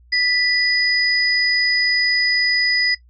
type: tone pair together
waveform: sine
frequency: 1975.5 / 4971 Hz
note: B6 / D#8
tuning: 0 / -2 cents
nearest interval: octave + major third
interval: 1598 cents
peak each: -18 dBFS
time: 0.12-2.95 s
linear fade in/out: 10 ms
effects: noise-tail reverb RT60 0.1 s tail -18 dB re dry + added 60 Hz sine -47 dBFS peak until 3.09 s